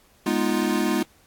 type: chord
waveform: square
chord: F half-diminished seventh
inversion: first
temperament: equal with one note detuned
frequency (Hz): 208.3 / 246.9 / 311.1 / 349.2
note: Ab3 / Cb4 / Eb4 / F4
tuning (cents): +5 / 0 / 0 / 0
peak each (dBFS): -27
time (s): 0.26-1.03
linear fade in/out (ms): 5
effects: pink hiss -58 dBFS RMS until 1.26 s + AAC 64 kbps